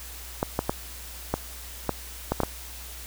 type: clicks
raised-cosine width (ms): 1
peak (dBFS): -9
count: 8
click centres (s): 0.429 / 0.591 / 0.695 / 1.34 / 1.893 / 2.32 / 2.403 / 2.434
effects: added 60 Hz sine -42 dBFS peak until 3.06 s + white hiss -42 dBFS RMS until 3.06 s